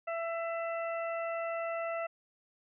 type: harmonic tone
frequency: 667 Hz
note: E5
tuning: 20 cents sharp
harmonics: 1 / 2 / 3 / 4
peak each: -34 / -40 / -44 / -46 dBFS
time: 0.07-2.07 s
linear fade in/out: 10 ms
effects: none